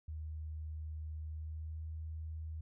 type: tone with pitch glide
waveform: sine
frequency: 77.78 to 79.19 Hz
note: D#2 to D#2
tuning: 0 to +31 cents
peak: -40 dBFS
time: 0.08-2.61 s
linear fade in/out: 5 ms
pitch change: +31 cents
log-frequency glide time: 1.27-1.84 s
effects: none